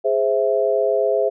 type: chord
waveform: sine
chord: Ab augmented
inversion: none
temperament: equal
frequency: 415.3 / 523.3 / 659.3 Hz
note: Ab4 / C5 / E5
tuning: 0 / 0 / 0 cents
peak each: -20 dBFS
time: 0.04-1.3 s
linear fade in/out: 20 ms
effects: none